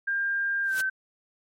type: tone with pitch glide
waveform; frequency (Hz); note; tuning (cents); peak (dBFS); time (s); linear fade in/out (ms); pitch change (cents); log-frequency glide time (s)
sine; 1600 to 1542.8; G6 to G6; +35 to -28; -24; 0.07-0.9; 10; -63; 0.65-0.75
type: noise with exponential growth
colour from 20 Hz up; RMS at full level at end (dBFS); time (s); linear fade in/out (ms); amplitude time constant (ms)
white; -30; 0.63-0.81; 5; 39
effects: MP3 64 kbps